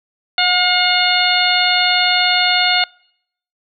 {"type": "harmonic tone with a mistuned harmonic", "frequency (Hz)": 717, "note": "F5", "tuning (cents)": 45, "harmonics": [1, 2, 3, 4, 5, 6], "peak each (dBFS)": [-19, -19, -19, -19, -19, -19], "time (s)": [0.38, 2.84], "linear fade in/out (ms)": 2, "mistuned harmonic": 1, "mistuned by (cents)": 19, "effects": ["noise-tail reverb RT60 0.7 s tail -26 dB re dry"]}